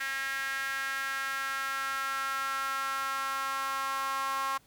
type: tone with high-pass filter sweep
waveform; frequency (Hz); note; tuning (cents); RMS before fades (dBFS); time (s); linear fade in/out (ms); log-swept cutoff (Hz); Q
sawtooth; 270.3; C#4; -44; -33; 0-4.58; 10; 1700 to 1100; 4.7
effects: pink hiss -63 dBFS RMS until 4.66 s